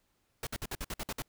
pink noise bursts, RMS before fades -37 dBFS, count 9, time 0.43-1.221 s, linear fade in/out 2 ms, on 39 ms, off 55 ms, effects pink hiss -75 dBFS RMS until 1.28 s

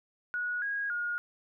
sine tone with pitch steps, 1458 / 1642 / 1431 Hz, F#6 / G#6 / F6, -26 / -20 / +42 cents, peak -30 dBFS, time 0.34-1.18 s, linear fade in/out 0 ms, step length 280 ms, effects none

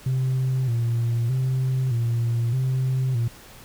sine tone with vibrato, 123.47 Hz, B2, in tune, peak -18 dBFS, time 0.06-3.28 s, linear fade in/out 5 ms, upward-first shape square, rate 0.81 Hz, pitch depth 92 cents each way, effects tanh soft clip ceiling -18 dBFS + pink hiss -46 dBFS RMS until 3.64 s

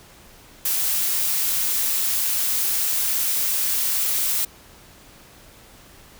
blue noise, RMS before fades -22 dBFS, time 0.65-4.45 s, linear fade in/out 5 ms, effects pink hiss -48 dBFS RMS until 6.19 s

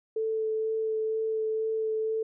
sine tone with vibrato, 440 Hz, A4, in tune, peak -26 dBFS, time 0.16-2.23 s, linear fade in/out 5 ms, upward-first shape sine, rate 2.1 Hz, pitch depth 10 cents each way, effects none

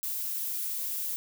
violet noise, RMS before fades -33 dBFS, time 0.03-1.16 s, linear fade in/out 0 ms, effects none

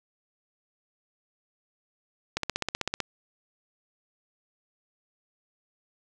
click train, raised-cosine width 0.2 ms, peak -10 dBFS, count 11, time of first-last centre 2.37-3.003 s, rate 15.8 Hz, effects none

